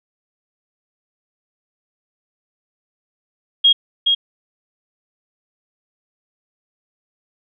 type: tone with echo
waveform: sine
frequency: 3267 Hz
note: G#7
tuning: 29 cents flat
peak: -8 dBFS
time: 3.64-3.73 s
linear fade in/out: 10 ms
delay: 420 ms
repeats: 1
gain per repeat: -4 dB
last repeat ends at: 4.15 s
effects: none